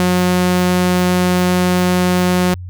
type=tone; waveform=sawtooth; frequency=180.5 Hz; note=F#3; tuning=43 cents flat; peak=-8 dBFS; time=0-2.54 s; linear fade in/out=0 ms; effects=added 90 Hz sine -26 dBFS peak until 2.69 s